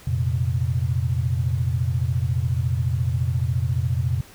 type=chord; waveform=sine; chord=F suspended fourth; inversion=none; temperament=equal; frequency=87.31 / 116.54 / 130.81 Hz; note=F2 / Bb2 / C3; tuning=0 / 0 / 0 cents; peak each=-24 dBFS; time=0.07-4.21 s; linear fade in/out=5 ms; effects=pink hiss -47 dBFS RMS until 4.34 s